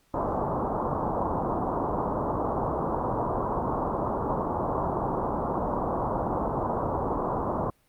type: low-pass noise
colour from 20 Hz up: white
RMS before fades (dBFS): -28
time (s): 0.14-7.7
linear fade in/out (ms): 2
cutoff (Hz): 1100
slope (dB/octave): 48
effects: pink hiss -66 dBFS RMS until 7.88 s + Opus 48 kbps